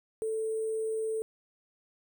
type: tone with sample-and-hold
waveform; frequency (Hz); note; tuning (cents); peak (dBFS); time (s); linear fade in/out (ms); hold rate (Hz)
sine; 441.5; A4; +6; -29; 0.22-1.22; 0; 8820
effects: none